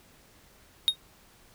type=tone with exponential decay; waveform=triangle; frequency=3729 Hz; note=A#7; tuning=in tune; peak=-13 dBFS; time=0.88-0.96 s; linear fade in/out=0 ms; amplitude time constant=16 ms; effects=pink hiss -58 dBFS RMS until 1.54 s